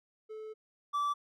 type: tone pair in turn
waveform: triangle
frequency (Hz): 434.4 / 1159.7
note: A4 / D6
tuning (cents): -22 / -22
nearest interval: octave + perfect fourth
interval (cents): 1700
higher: second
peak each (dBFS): -39 / -27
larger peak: second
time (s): 0.29-0.54 / 0.93-1.14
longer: first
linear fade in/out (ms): 20
effects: none